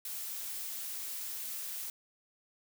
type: noise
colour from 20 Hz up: blue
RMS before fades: -40 dBFS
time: 0.05-1.9 s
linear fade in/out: 2 ms
effects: none